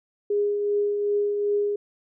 sine tone with tremolo, 410.7 Hz, G#4, 19 cents flat, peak -19 dBFS, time 0.3-1.76 s, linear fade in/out 5 ms, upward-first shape triangle, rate 2.6 Hz, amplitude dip 40%, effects none

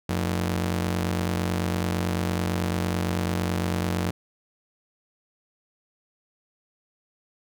sawtooth ring-modulated tone, 134.4 Hz, C3, 47 cents sharp, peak -17 dBFS, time 0.09-4.11 s, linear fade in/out 5 ms, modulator 42.7 Hz, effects none

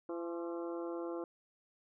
harmonic tone with a mistuned harmonic, 169.8 Hz, F3, 48 cents flat, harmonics 2 / 3 / 4 / 5 / 6 / 7 / 8, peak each -39 / -43 / -50 / -53 / -52 / -55 / -55 dBFS, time 0.09-1.24 s, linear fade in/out 2 ms, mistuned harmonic 6, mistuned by +64 cents, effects none

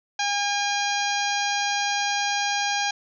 harmonic tone, 811 Hz, G#5, 41 cents flat, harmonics 1 / 2 / 3 / 4 / 5 / 6 / 7 / 8, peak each -26 / -29 / -31 / -32 / -33 / -34 / -34 / -35 dBFS, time 0.19-2.91 s, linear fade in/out 5 ms, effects none

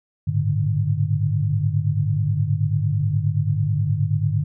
sine tone cluster, 101.4 / 110.7 / 140.7 / 148.7 Hz, G#2 / A2 / C#3 / D3, -41 / +11 / +26 / +22 cents, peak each -22 / -24 / -29 / -22 dBFS, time 0.27-4.44 s, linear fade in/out 10 ms, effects none

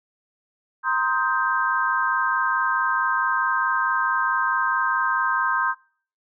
sine chord, C minor seventh, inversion third, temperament just, 941.9 / 1046.5 / 1255.8 / 1569.8 Hz, Bb5 / C6 / Eb6 / G6, +18 / 0 / +16 / +2 cents, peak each -28 / -24 / -26 / -23 dBFS, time 0.83-5.75 s, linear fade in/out 50 ms, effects noise-tail reverb RT60 0.5 s tail -25 dB re dry

